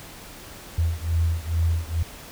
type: beating tone pair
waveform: sine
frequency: 81.9 / 84.2 Hz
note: E2 / E2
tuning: -11 / +37 cents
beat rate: 2.3 Hz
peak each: -23 / -24 dBFS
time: 0.78-2.03 s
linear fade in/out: 5 ms
effects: pink hiss -42 dBFS RMS until 2.31 s